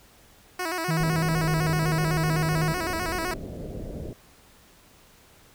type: tone with vibrato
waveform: 10% pulse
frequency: 344.5 Hz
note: F4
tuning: 24 cents flat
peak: -19 dBFS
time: 0.59-3.34 s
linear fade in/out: 5 ms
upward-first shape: square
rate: 7.9 Hz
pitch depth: 97 cents each way
type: tone with pitch glide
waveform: triangle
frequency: 160.1 to 156.17 Hz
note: D#3 to D#3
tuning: +50 to +7 cents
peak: -21 dBFS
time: 0.88-2.73 s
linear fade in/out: 10 ms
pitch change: -43 cents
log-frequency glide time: 1.39-1.47 s
type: low-pass noise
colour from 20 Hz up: pink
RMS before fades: -35 dBFS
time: 1-4.13 s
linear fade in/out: 0 ms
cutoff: 630 Hz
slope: 48 dB/octave
effects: pink hiss -55 dBFS RMS until 5.54 s